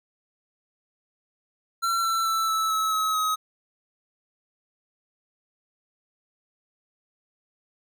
square tone with pitch steps, 1355 / 1340.2 / 1325.6 / 1311.1 / 1296.8 / 1282.6 / 1268.6 Hz, E6 / E6 / E6 / E6 / E6 / E6 / D#6, +47 / +28 / +9 / -10 / -29 / -48 / +33 cents, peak -23 dBFS, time 1.82-3.36 s, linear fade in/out 20 ms, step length 220 ms, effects none

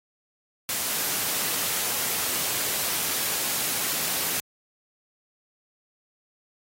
white noise, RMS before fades -27 dBFS, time 0.69-4.4 s, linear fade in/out 0 ms, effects high-pass 100 Hz 12 dB/octave + AAC 48 kbps

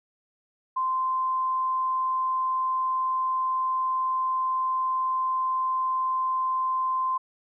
sine tone, 1039 Hz, C6, 12 cents flat, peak -23 dBFS, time 0.76-7.18 s, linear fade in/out 10 ms, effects none

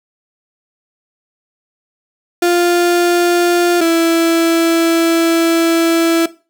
35% pulse tone pair in turn, 349.2 / 331.7 Hz, F4 / E4, 0 / +11 cents, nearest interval minor second, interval 89 cents, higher first, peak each -8 dBFS, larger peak neither, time 2.42-3.81 / 3.81-6.26 s, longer second, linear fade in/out 5 ms, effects noise-tail reverb RT60 0.3 s tail -17 dB re dry

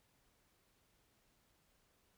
silence, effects pink hiss -75 dBFS RMS until 2.17 s

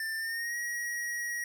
square tone with pitch glide, 1784 to 1901 Hz, A6 to A#6, +23 to +33 cents, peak -33 dBFS, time 0-1.44 s, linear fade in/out 2 ms, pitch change +110 cents, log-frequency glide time 0.18-0.56 s, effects none

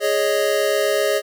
square chord, Ab suspended fourth, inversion none, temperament equal, 415.3 / 554.4 / 622.3 Hz, Ab4 / Db5 / Eb5, 0 / 0 / 0 cents, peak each -22 dBFS, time 0-1.22 s, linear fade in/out 50 ms, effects none

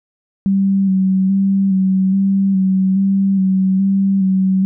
sine tone with vibrato, 192.3 Hz, G3, 33 cents flat, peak -11 dBFS, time 0.46-4.65 s, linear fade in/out 0 ms, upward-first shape square, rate 1.2 Hz, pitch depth 25 cents each way, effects none

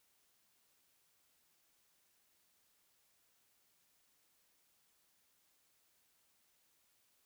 silence, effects white hiss -75 dBFS RMS until 7.25 s

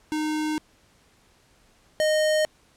square tone pair in turn, 307.5 / 617.5 Hz, D#4 / D#5, -20 / -13 cents, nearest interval octave, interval 1207 cents, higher second, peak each -25 / -20 dBFS, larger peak second, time 0.12-0.58 / 2-2.45 s, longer first, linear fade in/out 0 ms, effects pink hiss -60 dBFS RMS until 2.76 s + low-pass 10000 Hz 12 dB/octave

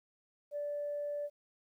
sine tone, 583 Hz, D5, 13 cents flat, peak -34 dBFS, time 0.51-1.3 s, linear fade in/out 50 ms, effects tanh soft clip ceiling -30 dBFS + 12-bit

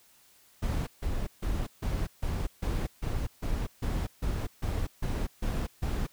brown noise bursts, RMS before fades -30 dBFS, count 14, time 0.62-6.07 s, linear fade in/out 10 ms, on 250 ms, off 150 ms, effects white hiss -61 dBFS RMS until 6.12 s

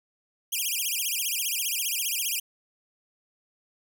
5% pulse tone with vibrato, 2794 Hz, F7, in tune, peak -18 dBFS, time 0.52-2.4 s, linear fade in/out 10 ms, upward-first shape sine, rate 15 Hz, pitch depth 300 cents each way, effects none

